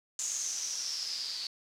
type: noise with low-pass filter sweep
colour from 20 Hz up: blue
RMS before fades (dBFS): -36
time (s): 0.19-1.47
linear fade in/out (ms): 2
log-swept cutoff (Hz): 6900 to 4500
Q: 8.7
effects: none